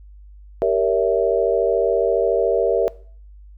sine chord, G diminished seventh, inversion none, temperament equal with one note detuned, 392 / 466.2 / 566.3 / 659.3 Hz, G4 / Bb4 / Db5 / Fb5, 0 / 0 / +37 / 0 cents, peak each -22 / -19 / -22 / -20 dBFS, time 0.62-2.88 s, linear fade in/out 0 ms, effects noise-tail reverb RT60 0.5 s tail -21 dB re dry + added 50 Hz sine -40 dBFS peak until 3.57 s

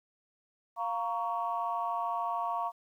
sine chord, Bb minor, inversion second, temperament just, 699.2 / 932.3 / 1118.8 Hz, F5 / Bb5 / Db6, +2 / 0 / +16 cents, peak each -34 dBFS, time 0.76-2.72 s, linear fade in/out 50 ms, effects tanh soft clip ceiling -21 dBFS + 11-bit

